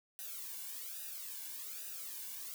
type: noise with flanger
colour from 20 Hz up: blue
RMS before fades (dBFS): -45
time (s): 0.19-2.54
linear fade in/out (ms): 0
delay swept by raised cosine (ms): 0.91 to 1.59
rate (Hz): 1.2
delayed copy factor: -0.9
effects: none